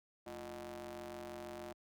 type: ring-modulated tone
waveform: sawtooth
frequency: 130.81 Hz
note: C3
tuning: in tune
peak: -38 dBFS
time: 0.26-1.73 s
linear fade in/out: 10 ms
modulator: 481 Hz
effects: high-pass 60 Hz 12 dB/octave